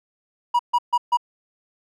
triangle tone bursts, 965 Hz, B5, 40 cents flat, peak -13 dBFS, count 4, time 0.54-1.172 s, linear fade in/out 10 ms, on 53 ms, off 140 ms, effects none

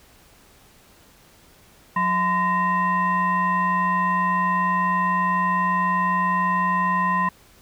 sine tone with frequency modulation, 1022 Hz, C6, 41 cents flat, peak -18 dBFS, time 1.96-7.29 s, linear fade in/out 5 ms, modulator 840 Hz, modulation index 0.81, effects pink hiss -53 dBFS RMS until 7.61 s

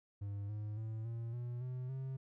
triangle tone with pitch steps, 100.9 / 105.61 / 110.54 / 115.7 / 121.11 / 126.76 / 132.68 Hz, G#2 / G#2 / A2 / A#2 / B2 / B2 / C3, -49 / +29 / +8 / -13 / -33 / +46 / +25 cents, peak -37 dBFS, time 0.21-2.17 s, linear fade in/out 10 ms, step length 280 ms, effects none

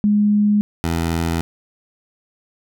sine / 15% pulse tone pair in turn, 207.7 / 83.14 Hz, G#3 / E2, 0 / +15 cents, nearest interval octave + major third, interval 1585 cents, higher first, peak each -12 dBFS, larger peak neither, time 0.04-0.61 / 0.84-1.41 s, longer neither, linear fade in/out 0 ms, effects none

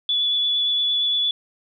sine tone with vibrato, 3435 Hz, A7, 42 cents flat, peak -18 dBFS, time 0.09-1.31 s, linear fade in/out 2 ms, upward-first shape triangle, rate 8.7 Hz, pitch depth 13 cents each way, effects none

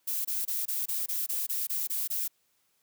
violet noise bursts, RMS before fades -31 dBFS, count 11, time 0.07-2.28 s, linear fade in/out 10 ms, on 180 ms, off 23 ms, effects white hiss -72 dBFS RMS until 2.82 s + high-pass 80 Hz 12 dB/octave

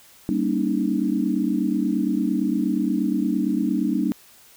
sine chord, Eb dominant seventh, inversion first, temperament equal with one note detuned, 196 / 233.1 / 282.5 / 311.1 Hz, G3 / Bb3 / Db4 / Eb4, 0 / 0 / +33 / 0 cents, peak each -25 dBFS, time 0.29-4.12 s, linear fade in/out 0 ms, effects white hiss -51 dBFS RMS until 4.56 s

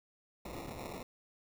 blue noise with sample-and-hold, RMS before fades -44 dBFS, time 0.45-1.03 s, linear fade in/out 5 ms, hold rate 1575 Hz, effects none

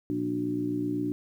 harmonic tone with a mistuned harmonic, 59.1 Hz, A#1, 24 cents sharp, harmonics 2 / 3 / 4 / 5 / 6, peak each -38 / -39 / -39 / -28 / -36 dBFS, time 0.1-1.12 s, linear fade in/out 0 ms, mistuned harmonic 6, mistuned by +42 cents, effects 10-bit

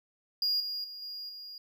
triangle tone with level steps, 4847 Hz, D#8, 46 cents flat, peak -25 / -32 / -40 / -37 / -41 dBFS, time 0.42-1.58 s, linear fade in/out 2 ms, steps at 0.6 / 0.84 / 1.02 / 1.29 s, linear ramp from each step 2 ms, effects none

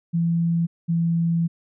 sine tone pair in turn, 168.2 / 167.57 Hz, E3 / E3, +35 / +29 cents, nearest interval unison, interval 6 cents, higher first, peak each -18 dBFS, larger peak neither, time 0.13-0.67 / 0.88-1.48 s, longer second, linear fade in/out 20 ms, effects none

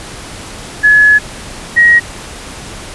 sine tone pair in turn, 1700 / 1893.9 Hz, G#6 / A#6, +40 / +27 cents, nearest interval major second, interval 187 cents, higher second, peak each -3 dBFS, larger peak neither, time 0.83-1.19 / 1.76-2 s, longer first, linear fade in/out 20 ms, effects pink hiss -28 dBFS RMS until 2.94 s + resampled to 24000 Hz

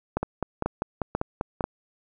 two click trains, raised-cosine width 1 ms, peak -10 / -12 dBFS, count 4 / 8, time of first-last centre 0.17-1.641 / 0.23-1.608 s, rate 2.04 / 5.08 Hz, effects none

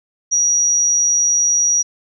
sine tone, 5770 Hz, F#8, 44 cents flat, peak -12 dBFS, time 0.31-1.83 s, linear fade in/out 20 ms, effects none

